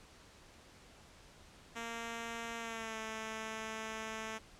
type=tone with pitch glide; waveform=5% pulse; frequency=231.1 to 220.4 Hz; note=A#3 to A3; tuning=-15 to +3 cents; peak=-29 dBFS; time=1.75-4.39 s; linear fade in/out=20 ms; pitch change=-82 cents; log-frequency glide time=2.58-2.98 s; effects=pink hiss -59 dBFS RMS until 4.59 s + low-pass 8000 Hz 12 dB/octave